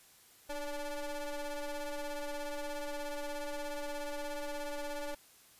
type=ring-modulated tone; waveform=35% pulse; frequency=291.4 Hz; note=D4; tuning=13 cents flat; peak=-32 dBFS; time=0.49-5.15 s; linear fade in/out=10 ms; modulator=283 Hz; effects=white hiss -61 dBFS RMS until 5.59 s + resampled to 32000 Hz

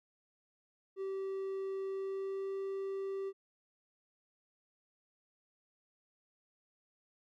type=tone with pitch glide; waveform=triangle; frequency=386.7 to 389.4 Hz; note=G4 to G4; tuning=-24 to -12 cents; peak=-34 dBFS; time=0.96-3.33 s; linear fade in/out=50 ms; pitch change=+12 cents; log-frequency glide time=1.87-2.55 s; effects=none

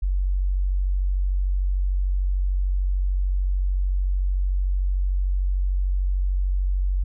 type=tone; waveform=sine; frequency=46.71 Hz; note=F#1; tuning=17 cents sharp; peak=-19 dBFS; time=0.02-7.04 s; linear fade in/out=10 ms; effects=none

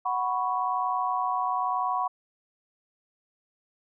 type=chord; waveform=sine; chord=F# suspended fourth; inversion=none; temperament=equal; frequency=740 / 987.8 / 1108.7 Hz; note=F#5 / B5 / C#6; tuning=0 / 0 / 0 cents; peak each=-29 dBFS; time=0.05-2.08 s; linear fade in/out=10 ms; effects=none

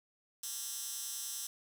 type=tone with high-pass filter; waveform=10% pulse; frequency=230 Hz; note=A#3; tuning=23 cents flat; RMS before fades=-41 dBFS; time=0.43-1.47 s; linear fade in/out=5 ms; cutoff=6900 Hz; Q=1.2; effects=none

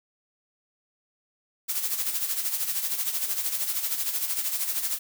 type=noise with tremolo; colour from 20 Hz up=blue; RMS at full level=-26 dBFS; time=1.68-4.99 s; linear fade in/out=20 ms; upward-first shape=sine; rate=13 Hz; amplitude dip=60%; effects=none

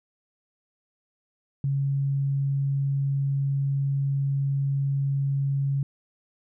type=tone; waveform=sine; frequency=138.5 Hz; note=C#3; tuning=1 cent flat; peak=-22 dBFS; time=1.64-5.83 s; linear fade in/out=2 ms; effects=none

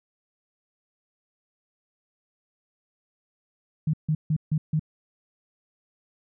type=tone bursts; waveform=sine; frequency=154.9 Hz; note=D#3; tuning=7 cents flat; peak=-20 dBFS; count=5; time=3.87-4.795 s; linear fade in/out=5 ms; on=65 ms; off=150 ms; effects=none

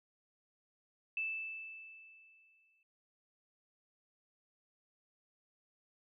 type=tone with exponential decay; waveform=sine; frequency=2637 Hz; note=E7; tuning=in tune; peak=-33 dBFS; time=1.17-2.83 s; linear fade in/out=2 ms; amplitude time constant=360 ms; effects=none

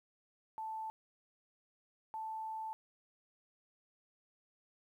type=tone bursts at uneven times; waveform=sine; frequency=880 Hz; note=A5; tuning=in tune; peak=-39 dBFS; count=2; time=0.58-0.9 / 2.14-2.73 s; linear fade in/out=0 ms; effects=12-bit

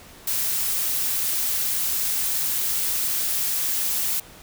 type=noise; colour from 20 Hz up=blue; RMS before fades=-24 dBFS; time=0.27-4.2 s; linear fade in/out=5 ms; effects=pink hiss -46 dBFS RMS until 4.42 s

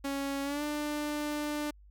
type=tone with pitch glide; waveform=sawtooth; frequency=277.2 to 297.1 Hz; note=C#4 to D4; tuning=0 to +20 cents; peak=-28 dBFS; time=0.04-1.71 s; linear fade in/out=10 ms; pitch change=+120 cents; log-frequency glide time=0.43-0.63 s; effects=added 50 Hz sine -53 dBFS peak until 1.9 s

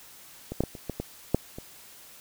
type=clicks; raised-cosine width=2 ms; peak=-20 / -10 / -15 / -27 / -17 / -17 / -7 / -24 dBFS; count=8; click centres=0.52 / 0.606 / 0.637 / 0.752 / 0.897 / 1 / 1.346 / 1.585 s; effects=white hiss -50 dBFS RMS until 2.2 s

